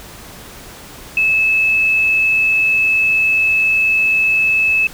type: tone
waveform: sine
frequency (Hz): 2604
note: E7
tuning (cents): -22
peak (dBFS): -11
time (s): 1.17-4.87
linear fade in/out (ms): 2
effects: pink hiss -36 dBFS RMS until 4.93 s